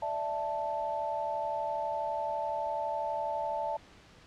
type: chord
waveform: sine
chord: D suspended second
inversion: none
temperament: equal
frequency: 587.3 / 659.3 / 880 Hz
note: D5 / E5 / A5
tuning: 0 / 0 / 0 cents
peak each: -37 / -36 / -33 dBFS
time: 0.02-3.77 s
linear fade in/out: 5 ms
effects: pink hiss -56 dBFS RMS until 4.26 s + low-pass 5000 Hz 12 dB/octave